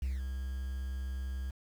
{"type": "tone with ADSR envelope", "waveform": "triangle", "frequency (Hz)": 65.41, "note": "C2", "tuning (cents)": 0, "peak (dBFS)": -27, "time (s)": [0.02, 1.51], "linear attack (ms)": 5, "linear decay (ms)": 180, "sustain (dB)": -5, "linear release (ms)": 10, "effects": ["tanh soft clip ceiling -25 dBFS", "9-bit"]}